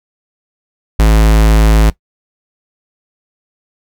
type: tone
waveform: square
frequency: 54 Hz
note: A1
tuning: 32 cents flat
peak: -6 dBFS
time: 0.99-1.9 s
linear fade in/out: 5 ms
effects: noise-tail reverb RT60 0.1 s tail -18 dB re dry